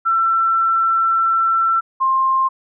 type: tone pair in turn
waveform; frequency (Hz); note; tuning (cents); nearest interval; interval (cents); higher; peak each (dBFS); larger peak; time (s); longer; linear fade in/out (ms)
sine; 1343 / 1057.7; E6 / C6; +32 / +18; major third; 414; first; -13 / -13; neither; 0.05-1.81 / 2-2.49; first; 20
effects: none